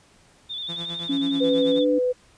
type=tone with vibrato; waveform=sine; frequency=3546 Hz; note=A7; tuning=13 cents sharp; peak=-29 dBFS; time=0.49-1.85 s; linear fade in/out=20 ms; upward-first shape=square; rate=11 Hz; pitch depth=39 cents each way
type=tone with tremolo; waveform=sawtooth; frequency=170.2 Hz; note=F3; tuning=44 cents flat; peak=-29 dBFS; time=0.68-1.8 s; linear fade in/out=20 ms; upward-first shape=sine; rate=9.2 Hz; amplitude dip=75%
type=tone with pitch glide; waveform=sine; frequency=277.2 to 295.4 Hz; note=C#4 to D4; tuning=0 to +10 cents; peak=-21 dBFS; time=1.09-1.99 s; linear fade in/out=10 ms; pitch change=+110 cents; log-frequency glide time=1.71-1.85 s
type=tone; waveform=sine; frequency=500 Hz; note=B4; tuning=21 cents sharp; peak=-19 dBFS; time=1.4-2.13 s; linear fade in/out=20 ms
effects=pink hiss -56 dBFS RMS until 2.37 s + resampled to 22050 Hz

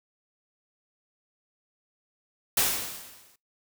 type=noise with exponential decay; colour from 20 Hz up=white; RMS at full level=-21 dBFS; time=2.57-3.36 s; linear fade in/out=5 ms; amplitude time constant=170 ms; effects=noise-tail reverb RT60 0.2 s tail -24 dB re dry

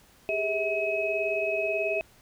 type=tone cluster; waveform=sine; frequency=397.5 / 415.9 / 645 / 2551 Hz; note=G4 / G#4 / E5 / D#7; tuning=+24 / +2 / -38 / +43 cents; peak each=-33 / -35 / -28 / -30 dBFS; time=0.29-2.01 s; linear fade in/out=0 ms; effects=pink hiss -58 dBFS RMS until 2.21 s

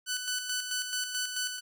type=tone with tremolo; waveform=10% pulse; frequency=1495 Hz; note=F#6; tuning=17 cents sharp; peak=-21 dBFS; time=0.06-1.61 s; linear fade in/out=50 ms; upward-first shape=square; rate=4.6 Hz; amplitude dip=50%; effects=none

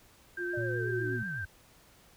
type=tone with pitch glide; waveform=sine; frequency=352.3 to 368.7 Hz; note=F4 to F#4; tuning=+15 to -6 cents; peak=-34 dBFS; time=0.37-1.2 s; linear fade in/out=50 ms; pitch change=+79 cents; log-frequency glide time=0.53-0.99 s
type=tone with vibrato; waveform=sine; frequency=1568 Hz; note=G6; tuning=in tune; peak=-35 dBFS; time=0.37-1.45 s; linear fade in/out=5 ms; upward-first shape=triangle; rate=8.1 Hz; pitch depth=36 cents each way
type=linear sweep; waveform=sine; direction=down; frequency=620 to 73.42 Hz; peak=-38 dBFS; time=0.53-1.46 s; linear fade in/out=10 ms
type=tone; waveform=sine; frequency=116.54 Hz; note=A#2; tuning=in tune; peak=-34 dBFS; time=0.57-1.23 s; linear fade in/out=5 ms
effects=pink hiss -60 dBFS RMS until 2.16 s

